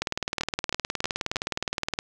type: two click trains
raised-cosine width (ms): 0.2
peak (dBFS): -10 / -9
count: 4 / 39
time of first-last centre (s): 0.41-1.359 / 0.02-1.989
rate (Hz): 3.16 / 19.3
effects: none